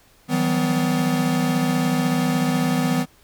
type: tone cluster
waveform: square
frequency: 161 / 177.3 / 191.3 / 250.6 Hz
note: E3 / F3 / G3 / B3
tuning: -41 / +26 / -42 / +25 cents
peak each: -24 / -30 / -27 / -22 dBFS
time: 0.28-3.06 s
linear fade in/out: 50 ms
effects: pink hiss -55 dBFS RMS until 3.23 s